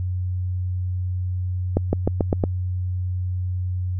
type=accelerating click train; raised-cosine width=2 ms; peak=-5 dBFS; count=6; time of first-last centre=1.77-2.438 s; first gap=160 ms; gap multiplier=0.91; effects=added 91 Hz sine -22 dBFS peak until 3.99 s